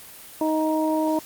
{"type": "harmonic tone", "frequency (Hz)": 313.2, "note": "D#4", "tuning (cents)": 11, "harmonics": [1, 2, 3], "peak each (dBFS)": [-22, -25, -27], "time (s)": [0.41, 1.19], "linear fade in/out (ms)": 2, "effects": ["white hiss -43 dBFS RMS until 1.25 s", "Opus 32 kbps"]}